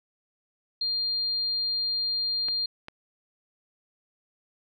sine tone, 4200 Hz, C8, 6 cents sharp, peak -25 dBFS, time 0.81-2.66 s, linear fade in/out 5 ms
clicks, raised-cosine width 0.3 ms, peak -23 dBFS, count 2, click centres 2.485 / 2.884 s
effects none

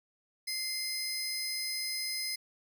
sawtooth tone pair together, 2088 / 5056 Hz, C7 / D#8, -4 / +27 cents, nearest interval octave + minor third, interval 1531 cents, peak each -35 / -32 dBFS, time 0.47-2.36 s, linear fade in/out 10 ms, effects none

